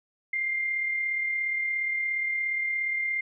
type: tone with amplitude modulation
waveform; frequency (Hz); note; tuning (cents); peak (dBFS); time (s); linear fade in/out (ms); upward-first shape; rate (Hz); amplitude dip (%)
sine; 2100; C7; +6; -24; 0.33-3.21; 5; sine; 37.1; 35
effects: none